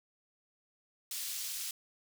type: high-pass noise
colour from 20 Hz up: pink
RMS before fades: -39 dBFS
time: 1.11-1.71 s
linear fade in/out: 2 ms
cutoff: 4300 Hz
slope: 12 dB/octave
effects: none